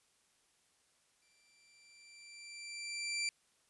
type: tone with exponential growth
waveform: 20% pulse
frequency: 2349 Hz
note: D7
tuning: in tune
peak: -28 dBFS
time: 1.22-3.29 s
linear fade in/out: 1 ms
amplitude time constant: 450 ms
effects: white hiss -73 dBFS RMS until 3.69 s + resampled to 24000 Hz